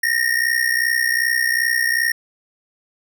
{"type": "ring-modulated tone", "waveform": "square", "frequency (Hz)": 1851, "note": "A#6", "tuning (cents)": -13, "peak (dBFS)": -14, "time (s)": [0.03, 2.12], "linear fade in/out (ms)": 5, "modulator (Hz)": 31.3, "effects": []}